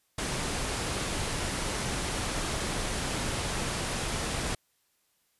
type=low-pass noise; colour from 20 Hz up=pink; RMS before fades=-32 dBFS; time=0.18-4.55 s; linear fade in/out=5 ms; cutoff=11000 Hz; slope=96 dB/octave; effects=white hiss -72 dBFS RMS until 5.39 s + resampled to 32000 Hz